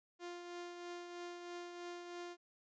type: tone with tremolo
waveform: sawtooth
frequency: 350 Hz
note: F4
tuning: 4 cents sharp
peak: -40 dBFS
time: 0.19-2.37 s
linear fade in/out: 50 ms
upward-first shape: triangle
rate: 3.1 Hz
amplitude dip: 45%
effects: resampled to 16000 Hz